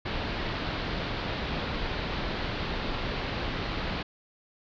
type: low-pass noise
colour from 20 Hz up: pink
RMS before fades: -32 dBFS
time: 0.05-4.03 s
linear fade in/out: 10 ms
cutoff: 4500 Hz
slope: 48 dB/octave
effects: none